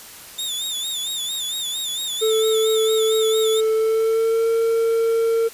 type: tone with vibrato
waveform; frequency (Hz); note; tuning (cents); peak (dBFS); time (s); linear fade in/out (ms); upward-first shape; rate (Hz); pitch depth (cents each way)
sawtooth; 3588; A7; +33; -21; 0.38-3.61; 10; sine; 4.4; 89
type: tone with pitch glide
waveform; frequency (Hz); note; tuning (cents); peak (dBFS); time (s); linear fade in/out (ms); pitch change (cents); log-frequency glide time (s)
triangle; 440 to 455.5; A4 to A#4; 0 to -40; -14; 2.21-5.49; 20; +60; 3.74-4.48
effects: white hiss -40 dBFS RMS until 5.53 s + resampled to 32000 Hz